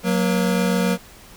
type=tone cluster; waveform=square; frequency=184 / 231.7 / 477.7 Hz; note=F#3 / A#3 / A#4; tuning=-9 / -10 / +42 cents; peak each=-20 / -25 / -25 dBFS; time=0.03-0.98 s; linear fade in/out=50 ms; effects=pink hiss -45 dBFS RMS until 1.36 s